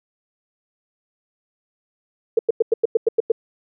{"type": "tone bursts", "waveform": "sine", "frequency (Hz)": 453.5, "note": "A#4", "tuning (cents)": -48, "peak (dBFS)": -11, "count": 9, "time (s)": [2.37, 3.319], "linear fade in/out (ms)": 5, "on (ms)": 21, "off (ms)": 95, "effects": []}